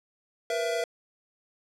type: tone cluster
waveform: square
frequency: 474.7 / 505 / 668 Hz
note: A#4 / B4 / E5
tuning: +31 / +39 / +23 cents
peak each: -31 / -38 / -30 dBFS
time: 0.5-0.84 s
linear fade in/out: 2 ms
effects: low-pass 9000 Hz 12 dB/octave